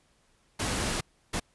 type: noise bursts at uneven times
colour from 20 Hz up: pink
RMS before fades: -30 dBFS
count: 2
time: 0.59-1.01 / 1.33-1.4 s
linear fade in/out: 10 ms
effects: pink hiss -67 dBFS RMS until 1.54 s + resampled to 24000 Hz